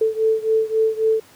sine beating tone pair, 440 / 443.7 Hz, A4 / A4, 0 / +14 cents, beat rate 3.7 Hz, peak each -18 / -20 dBFS, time 0.01-1.2 s, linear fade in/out 5 ms, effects pink hiss -49 dBFS RMS until 1.35 s + high-pass 100 Hz 12 dB/octave

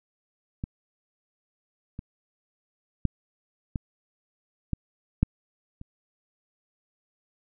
clicks, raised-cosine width 5 ms, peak -18 / -23 / -10 / -16 / -14 / -7 / -28 dBFS, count 7, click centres 0.639 / 1.991 / 3.053 / 3.758 / 4.733 / 5.23 / 5.814 s, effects none

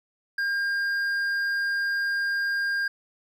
sine tone with hard clipping, 1607 Hz, G6, 43 cents sharp, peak -25 dBFS, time 0.38-2.88 s, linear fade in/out 5 ms, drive 5 dB, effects none

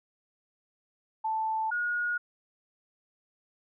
sine tone pair in turn, 880 / 1442.3 Hz, A5 / F#6, 0 / -45 cents, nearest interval major sixth, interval 855 cents, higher second, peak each -27 dBFS, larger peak neither, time 1.24-1.71 / 1.71-2.18 s, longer neither, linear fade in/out 10 ms, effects none

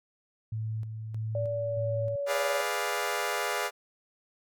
sine tone with tremolo, 110 Hz, A2, in tune, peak -30 dBFS, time 0.52-2.16 s, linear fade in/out 5 ms, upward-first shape square, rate 1.6 Hz, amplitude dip 45%
sine tone with pitch glide, 578 to 566.8 Hz, D5 to C#5, -28 to +38 cents, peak -29 dBFS, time 1.35-2.61 s, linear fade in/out 2 ms, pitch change -34 cents, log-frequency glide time 1.5-2.01 s
15% pulse chord, G# diminished seventh, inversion none, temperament equal, 415.3 / 493.9 / 587.3 / 698.5 Hz, G#4 / B4 / D5 / F5, 0 / 0 / 0 / 0 cents, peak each -28 dBFS, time 2.26-3.71 s, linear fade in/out 50 ms
effects none

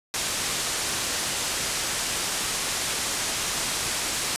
white low-pass noise, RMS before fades -28 dBFS, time 0.14-4.36 s, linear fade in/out 0 ms, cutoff 9400 Hz, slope 24 dB/octave, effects resampled to 32000 Hz

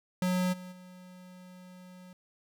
square tone with level steps, 182.3 Hz, F#3, 25 cents flat, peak -27 / -43 / -49 dBFS, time 0.22-2.13 s, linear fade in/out 2 ms, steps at 0.52 / 0.71 s, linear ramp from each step 20 ms, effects none

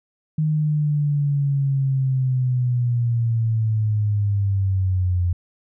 sine linear sweep, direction down, 155.56 to 87.31 Hz, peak -17 dBFS, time 0.38-5.33 s, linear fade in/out 5 ms, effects none

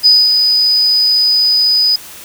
sine tone with ADSR envelope, 4978 Hz, D#8, in tune, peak -3 dBFS, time 0.03-1.96 s, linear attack 30 ms, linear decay 220 ms, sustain -5 dB, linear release 6 ms, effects white hiss -33 dBFS RMS until 2.24 s

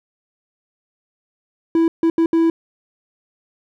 triangle tone bursts at uneven times, 329.6 Hz, E4, in tune, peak -10 dBFS, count 4, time 1.75-1.88 / 2.03-2.1 / 2.18-2.26 / 2.33-2.5 s, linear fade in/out 2 ms, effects none

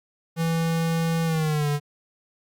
square tone with pitch glide, 164.81 to 145.98 Hz, E3 to D3, 0 to -10 cents, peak -22 dBFS, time 0.36-1.8 s, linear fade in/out 50 ms, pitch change -210 cents, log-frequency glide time 1.25-1.68 s, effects Opus 48 kbps

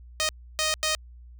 5% pulse tone bursts at uneven times, 622.3 Hz, D#5, in tune, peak -12 dBFS, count 3, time 0.2-0.29 / 0.59-0.74 / 0.83-0.95 s, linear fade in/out 0 ms, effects added 60 Hz sine -44 dBFS peak until 1.39 s

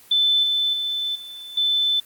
sine tone with level steps, 3520 Hz, A7, in tune, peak -15 / -18 / -22 / -34 / -17 dBFS, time 0.11-2 s, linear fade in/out 5 ms, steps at 0.43 / 0.73 / 1.15 / 1.57 s, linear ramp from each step 5 ms, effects white hiss -49 dBFS RMS until 2.05 s + Opus 24 kbps

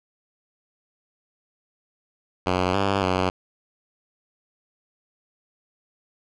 5% pulse tone with pitch steps, 91.4 / 98.5 / 92.6 Hz, F#2 / G2 / F#2, -21 / +9 / +2 cents, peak -9 dBFS, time 2.46-3.3 s, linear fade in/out 5 ms, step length 280 ms, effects low-pass 4000 Hz 12 dB/octave

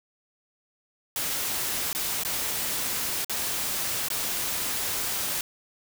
white noise with dropouts, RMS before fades -29 dBFS, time 1.16-5.41 s, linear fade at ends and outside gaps 1 ms, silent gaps 1.93-1.949 / 2.235-2.249 / 3.246-3.296 / 4.085-4.102 s, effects none

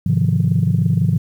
sine chord, F minor seventh, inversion first, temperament just, 104.77 / 130.96 / 157.15 / 174.61 Hz, Ab2 / C3 / Eb3 / F3, +16 / +2 / +18 / 0 cents, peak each -18 dBFS, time 0.06-1.18 s, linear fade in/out 5 ms, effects tanh soft clip ceiling -5 dBFS + 8-bit

